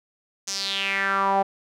sawtooth tone with band-pass filter sweep, 196 Hz, G3, in tune, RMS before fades -24 dBFS, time 0.47-1.43 s, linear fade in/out 10 ms, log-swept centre 6300 to 710 Hz, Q 4.7, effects none

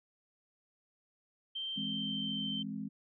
sine tone with pitch glide, 3136 to 3109 Hz, G7 to G7, 0 to -15 cents, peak -36 dBFS, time 1.55-2.63 s, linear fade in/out 10 ms, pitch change -15 cents, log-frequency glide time 1.7-2.48 s
sine chord, E augmented, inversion none, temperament equal, 164.81 / 207.7 / 261.6 Hz, E3 / G#3 / B#3, 0 / 0 / 0 cents, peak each -45 / -39 / -42 dBFS, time 1.76-2.89 s, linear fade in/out 20 ms
effects none

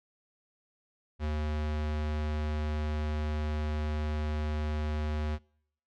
square tone, 75.9 Hz, D#2, 42 cents flat, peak -30 dBFS, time 1.19-5.39 s, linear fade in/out 50 ms, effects noise-tail reverb RT60 0.7 s tail -26 dB re dry + low-pass 4000 Hz 12 dB/octave

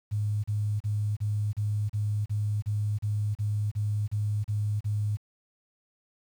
sine tone bursts, 104.6 Hz, G#2, 13 cents sharp, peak -25 dBFS, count 14, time 0.11-5.172 s, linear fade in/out 20 ms, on 330 ms, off 34 ms, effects 9-bit

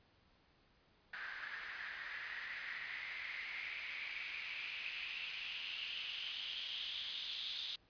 white noise with band-pass filter sweep, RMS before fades -45 dBFS, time 1.13-7.76 s, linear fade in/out 5 ms, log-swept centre 1600 to 3600 Hz, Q 5.8, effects pink hiss -71 dBFS RMS until 7.89 s + resampled to 11025 Hz

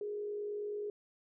sine tone with frequency modulation, 415.3 Hz, G#4, in tune, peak -36 dBFS, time 0.01-0.9 s, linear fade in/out 2 ms, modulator 49.2 Hz, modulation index 0.34, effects none

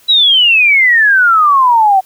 sine exponential sweep, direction down, 3951 to 745 Hz, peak -5 dBFS, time 0.08-2.01 s, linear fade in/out 20 ms, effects white hiss -46 dBFS RMS until 2.05 s

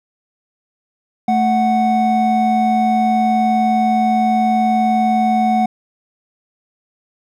triangle tone pair together, 220 / 739.3 Hz, A3 / F#5, 0 / -2 cents, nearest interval octave + major sixth, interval 2098 cents, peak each -14 / -12 dBFS, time 1.28-5.66 s, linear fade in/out 5 ms, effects none

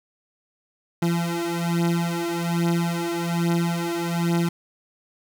30% pulse beating tone pair, 169.5 / 170.7 Hz, E3 / F3, +49 / -39 cents, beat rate 1.2 Hz, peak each -22 dBFS, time 1.02-4.49 s, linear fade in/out 5 ms, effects none

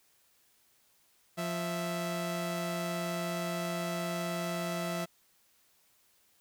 sawtooth tone pair together, 174.63 / 659.3 Hz, F3 / E5, 0 / 0 cents, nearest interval octave + major seventh, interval 2300 cents, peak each -31 / -32 dBFS, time 1.37-5.06 s, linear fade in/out 20 ms, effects white hiss -68 dBFS RMS until 6.4 s

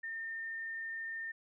sine tone, 1813 Hz, A#6, 49 cents flat, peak -38 dBFS, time 0.03-1.32 s, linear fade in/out 10 ms, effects none

